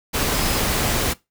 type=tone in noise; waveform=sine; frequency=5080 Hz; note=D#8; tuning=35 cents sharp; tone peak=-31 dBFS; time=0.33-0.6 s; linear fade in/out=20 ms; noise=pink; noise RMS=-21 dBFS; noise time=0.13-1.14 s; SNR=-13 dB; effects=noise-tail reverb RT60 0.2 s tail -20 dB re dry